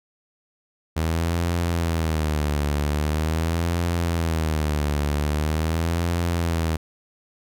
sawtooth tone with vibrato, 79.2 Hz, D#2, 31 cents sharp, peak -17 dBFS, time 0.96-6.77 s, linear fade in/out 10 ms, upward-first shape sine, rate 0.43 Hz, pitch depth 140 cents each way, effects none

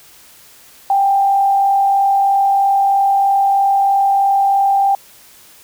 sine tone with frequency modulation, 790 Hz, G5, 13 cents sharp, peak -10 dBFS, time 0.9-4.95 s, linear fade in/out 2 ms, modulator 43.1 Hz, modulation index 0.33, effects white hiss -44 dBFS RMS until 5.63 s

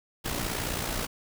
pink noise with amplitude modulation, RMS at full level -29 dBFS, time 0.24-1.07 s, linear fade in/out 20 ms, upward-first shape sine, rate 58.6 Hz, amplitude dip 55%, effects none

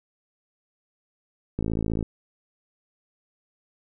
click train, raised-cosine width 3 ms, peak -14 dBFS, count 25, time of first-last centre 1.59-2.027 s, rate 54.9 Hz, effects none

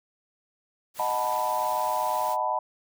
white noise, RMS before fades -41 dBFS, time 0.94-2.37 s, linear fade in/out 50 ms
sine chord, B dominant seventh, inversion first, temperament equal, 622.3 / 740 / 880 / 987.8 Hz, D#5 / F#5 / A5 / B5, 0 / 0 / 0 / 0 cents, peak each -31 / -31 / -29 / -28 dBFS, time 0.99-2.59 s, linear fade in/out 5 ms
effects none

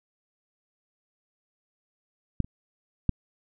clicks, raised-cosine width 5 ms, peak -10 / -30 / -9 dBFS, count 3, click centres 2.403 / 2.445 / 3.093 s, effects none

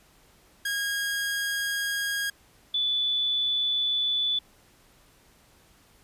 sawtooth / sine tone pair in turn, 1635 / 3473 Hz, G#6 / A7, -28 / -23 cents, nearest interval octave + minor second, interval 1305 cents, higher second, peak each -23 dBFS, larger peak neither, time 0.65-2.3 / 2.74-4.39 s, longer neither, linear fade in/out 5 ms, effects pink hiss -59 dBFS RMS until 6.03 s + resampled to 32000 Hz

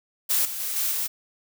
blue noise with level steps, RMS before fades -22 / -32 / -29 / -25 / -27 dBFS, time 0.29-1.08 s, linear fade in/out 20 ms, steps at 0.45 / 0.6 / 0.76 / 0.91 s, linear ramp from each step 2 ms, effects none

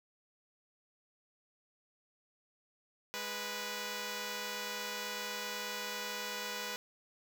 5% pulse tone pair together, 206.9 / 492.1 Hz, G#3 / B4, -6 / -6 cents, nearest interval octave + minor third, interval 1500 cents, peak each -33 / -27 dBFS, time 3.14-6.76 s, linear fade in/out 0 ms, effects none

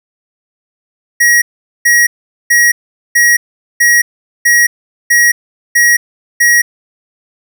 square tone bursts, 1900 Hz, A#6, 33 cents sharp, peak -6 dBFS, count 9, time 1.2-6.62 s, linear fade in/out 10 ms, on 220 ms, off 430 ms, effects none

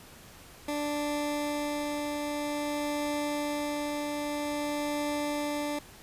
20% pulse tone with tremolo, 293.7 Hz, D4, in tune, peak -24 dBFS, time 0.68-5.79 s, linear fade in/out 5 ms, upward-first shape triangle, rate 0.51 Hz, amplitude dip 25%, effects pink hiss -51 dBFS RMS until 6.02 s + resampled to 32000 Hz

